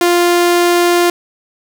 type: tone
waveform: sawtooth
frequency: 349.2 Hz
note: F4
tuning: in tune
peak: -5 dBFS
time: 0.01-1.1 s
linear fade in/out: 2 ms
effects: none